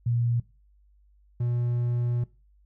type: tone pair in turn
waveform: sine / triangle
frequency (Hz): 118.7 / 120.64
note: A#2 / B2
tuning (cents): +32 / -40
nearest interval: unison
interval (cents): 28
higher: second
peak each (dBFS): -22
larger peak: neither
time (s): 0.06-0.4 / 1.4-2.24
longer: second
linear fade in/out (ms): 5
effects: noise-tail reverb RT60 0.3 s tail -19 dB re dry + added 50 Hz sine -57 dBFS peak until 2.65 s